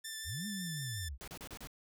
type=tone with vibrato; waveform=10% pulse; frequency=1770 Hz; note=A6; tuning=10 cents sharp; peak=-32 dBFS; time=0.04-1.09 s; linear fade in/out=10 ms; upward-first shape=triangle; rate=5.5 Hz; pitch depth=18 cents each way
type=linear two-way sweep; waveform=sine; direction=up then down; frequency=57.2 to 214.3 to 57.2 Hz; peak=-39 dBFS; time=0.24-1.18 s; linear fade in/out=50 ms; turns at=0.47 s
type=noise bursts; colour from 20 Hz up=pink; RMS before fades=-47 dBFS; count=5; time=1.21-1.672 s; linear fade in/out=0 ms; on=66 ms; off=33 ms
effects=none